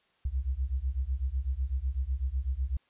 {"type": "beating tone pair", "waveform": "sine", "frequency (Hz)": [61.74, 69.74], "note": ["B1", "C#2"], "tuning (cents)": [0, 11], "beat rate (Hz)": 8, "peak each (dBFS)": -31, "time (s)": [0.25, 2.77], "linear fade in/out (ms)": 5, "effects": ["white hiss -69 dBFS RMS until 2.89 s", "resampled to 8000 Hz"]}